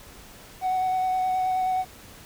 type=tone with vibrato; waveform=triangle; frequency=745 Hz; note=F#5; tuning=12 cents sharp; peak=-19 dBFS; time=0.61-1.85 s; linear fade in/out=50 ms; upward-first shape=sine; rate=9.5 Hz; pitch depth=12 cents each way; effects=tanh soft clip ceiling -17 dBFS + pink hiss -47 dBFS RMS until 2.25 s